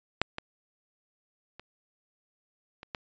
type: clicks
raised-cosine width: 0.3 ms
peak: -7 / -18 / -28 / -27 / -18 dBFS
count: 5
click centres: 0.216 / 0.384 / 1.596 / 2.831 / 2.948 s
effects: resampled to 16000 Hz